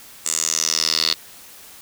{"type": "tone with band-pass filter sweep", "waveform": "10% pulse", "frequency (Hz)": 80, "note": "D#2", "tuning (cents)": 49, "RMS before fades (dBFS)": -21, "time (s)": [0.25, 1.14], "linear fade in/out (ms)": 10, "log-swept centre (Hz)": [7700, 4300], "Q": 5.4, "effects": ["white hiss -43 dBFS RMS until 1.81 s"]}